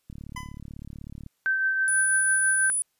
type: click train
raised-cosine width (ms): 5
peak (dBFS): -28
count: 43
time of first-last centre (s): 0.1-1.263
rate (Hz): 36.1
type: tone with exponential decay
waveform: 25% pulse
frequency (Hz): 1008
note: B5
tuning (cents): +35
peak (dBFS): -28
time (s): 0.36-0.6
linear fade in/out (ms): 5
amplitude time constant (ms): 52
type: tone with tremolo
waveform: sine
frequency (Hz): 1550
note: G6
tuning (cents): -20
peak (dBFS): -20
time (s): 1.46-2.7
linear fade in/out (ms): 0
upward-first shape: triangle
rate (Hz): 6.1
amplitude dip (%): 40
type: tone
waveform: sine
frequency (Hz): 9860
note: D#9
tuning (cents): -17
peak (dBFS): -23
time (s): 1.88-2.82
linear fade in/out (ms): 0
effects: white hiss -73 dBFS RMS until 2.99 s + resampled to 32000 Hz